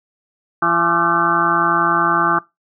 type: harmonic tone with a mistuned harmonic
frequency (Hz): 169.6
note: E3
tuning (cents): +50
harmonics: 1 / 2 / 4 / 5 / 6 / 7 / 8 / 9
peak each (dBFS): -28 / -23 / -26 / -23 / -24 / -16 / -21 / -21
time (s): 0.62-2.39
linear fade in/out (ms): 5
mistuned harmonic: 6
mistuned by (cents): +100
effects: noise-tail reverb RT60 0.2 s tail -21 dB re dry